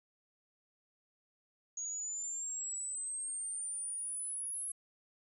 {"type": "exponential sweep", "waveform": "sine", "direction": "up", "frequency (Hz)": [6645, 10840], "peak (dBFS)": -37, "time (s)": [1.77, 4.72], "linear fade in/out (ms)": 5, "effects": []}